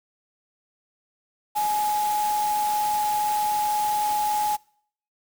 sine tone in noise, 840 Hz, G#5, 19 cents sharp, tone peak -21 dBFS, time 1.55-4.57 s, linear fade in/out 20 ms, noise white, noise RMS -34 dBFS, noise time 1.55-4.57 s, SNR +10 dB, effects noise-tail reverb RT60 0.6 s tail -25 dB re dry

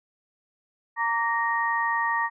sine tone cluster, 924 / 1156 / 1865 Hz, A#5 / D6 / A#6, -16 / -28 / 0 cents, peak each -26 / -29 / -26 dBFS, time 0.96-2.3 s, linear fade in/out 50 ms, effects none

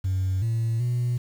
sine tone with pitch steps, 94.2 / 113.9 / 121.9 Hz, F#2 / A#2 / B2, +32 / -40 / -22 cents, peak -20 dBFS, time 0.04-1.18 s, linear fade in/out 10 ms, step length 380 ms, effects tanh soft clip ceiling -20 dBFS + 8-bit

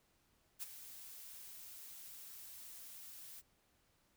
blue noise with ADSR envelope, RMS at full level -42 dBFS, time 0.59-3.42 s, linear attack 36 ms, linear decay 20 ms, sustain -11 dB, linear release 30 ms, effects pink hiss -75 dBFS RMS until 4.16 s

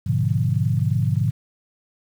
sine chord, G# diminished seventh, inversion none, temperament equal, 103.83 / 123.47 / 146.83 / 174.61 Hz, G#2 / B2 / D3 / F3, 0 / 0 / 0 / 0 cents, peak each -22 / -22 / -23 / -27 dBFS, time 0.06-1.31 s, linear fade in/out 10 ms, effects 8-bit

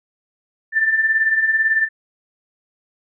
sine beating tone pair, 1760 / 1778 Hz, A6 / A6, 0 / +18 cents, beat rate 18 Hz, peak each -22 / -15 dBFS, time 0.72-1.89 s, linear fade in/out 50 ms, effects none

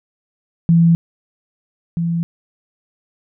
sine tone pair in turn, 167.6 / 168.5 Hz, E3 / E3, +29 / +38 cents, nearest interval unison, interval 9 cents, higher second, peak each -8 / -16 dBFS, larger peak first, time 0.69-0.95 / 1.97-2.23 s, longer neither, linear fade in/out 0 ms, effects none

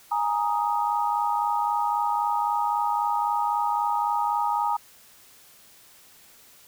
sine chord, Ab suspended second, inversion none, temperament just, 830.6 / 934.4 / 1245.9 Hz, Ab5 / Bb5 / Eb6, 0 / +4 / +2 cents, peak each -26 / -25 / -29 dBFS, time 0.11-4.77 s, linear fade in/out 10 ms, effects white hiss -53 dBFS RMS until 6.67 s

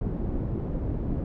pink low-pass noise, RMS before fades -29 dBFS, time 0.01-1.24 s, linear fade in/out 2 ms, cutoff 340 Hz, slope 12 dB/octave, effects none

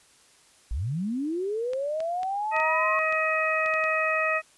sine linear sweep, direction up, 46.25 to 1094 Hz, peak -26 dBFS, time 0.71-2.99 s, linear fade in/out 0 ms
clicks, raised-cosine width 0.2 ms, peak -23 dBFS, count 9, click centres 1.734 / 2.004 / 2.232 / 2.565 / 2.601 / 3.125 / 3.661 / 3.739 / 3.84 s
harmonic tone, 632 Hz, D#5, 27 cents sharp, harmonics 1 / 2 / 3 / 4, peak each -28 / -28 / -28 / -28 dBFS, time 2.51-4.42 s, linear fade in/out 50 ms
effects white hiss -58 dBFS RMS until 4.57 s + resampled to 24000 Hz

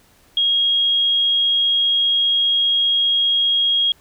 sine tone, 3275 Hz, G#7, 25 cents flat, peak -14 dBFS, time 0.37-3.92 s, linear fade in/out 2 ms, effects pink hiss -54 dBFS RMS until 4 s

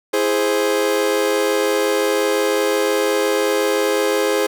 40% pulse chord, E augmented, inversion none, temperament equal, 329.6 / 415.3 / 523.3 Hz, E4 / G#4 / B#4, 0 / 0 / 0 cents, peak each -23 / -18 / -19 dBFS, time 0.13-4.47 s, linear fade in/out 10 ms, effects none

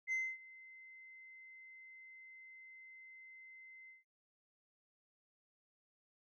sine tone with ADSR envelope, 2065 Hz, C7, 23 cents flat, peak -31 dBFS, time 0.07-4.04 s, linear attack 55 ms, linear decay 250 ms, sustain -23 dB, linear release 150 ms, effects noise-tail reverb RT60 0.1 s tail -17 dB re dry + tanh soft clip ceiling -33 dBFS

